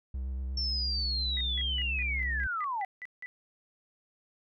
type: tone with vibrato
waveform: triangle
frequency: 65 Hz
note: C2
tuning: 11 cents flat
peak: -30 dBFS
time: 0.14-2.47 s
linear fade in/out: 5 ms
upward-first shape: sine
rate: 8.5 Hz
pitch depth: 34 cents each way
type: linear sweep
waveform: sine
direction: down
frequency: 5440 to 740 Hz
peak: -30 dBFS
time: 0.57-2.85 s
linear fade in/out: 5 ms
type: tone bursts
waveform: sine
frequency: 1989 Hz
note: B6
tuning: 12 cents sharp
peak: -38 dBFS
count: 10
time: 1.37-3.26 s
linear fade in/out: 0 ms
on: 36 ms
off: 170 ms
effects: none